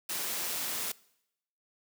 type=noise with amplitude modulation; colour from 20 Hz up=white; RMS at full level=-33 dBFS; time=0.09-0.92 s; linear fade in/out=5 ms; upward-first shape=sine; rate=173 Hz; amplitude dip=30%; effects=noise-tail reverb RT60 0.8 s tail -22 dB re dry + high-pass 150 Hz 12 dB/octave